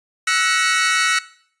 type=chord; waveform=sawtooth; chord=F# dominant seventh; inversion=third; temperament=equal with one note detuned; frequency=1318.5 / 1480 / 1901.6 / 2217 Hz; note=E6 / F#6 / A#6 / C#7; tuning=0 / 0 / +34 / 0 cents; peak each=-18 dBFS; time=0.27-1.19 s; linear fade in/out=5 ms; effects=noise-tail reverb RT60 0.6 s tail -19 dB re dry + resampled to 22050 Hz